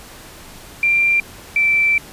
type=tone pair in turn; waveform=sine; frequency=2371 / 2334 Hz; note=D7 / D7; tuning=+16 / -11 cents; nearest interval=unison; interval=27 cents; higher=first; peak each=-12 dBFS; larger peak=neither; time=0.83-1.2 / 1.56-1.98 s; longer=second; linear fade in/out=2 ms; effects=pink hiss -39 dBFS RMS until 2.12 s + resampled to 32000 Hz